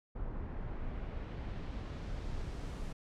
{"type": "noise with low-pass filter sweep", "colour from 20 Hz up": "brown", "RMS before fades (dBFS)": -40, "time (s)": [0.15, 2.93], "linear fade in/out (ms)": 10, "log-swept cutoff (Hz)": [1300, 9800], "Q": 0.85, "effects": []}